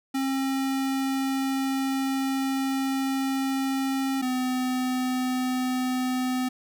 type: tone pair in turn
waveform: square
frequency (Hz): 268.6 / 254.5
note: C4 / C4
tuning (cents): +46 / -48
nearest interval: minor second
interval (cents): 94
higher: first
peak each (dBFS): -25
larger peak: neither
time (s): 0.14-4.22 / 4.22-6.49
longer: first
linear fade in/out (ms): 10
effects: none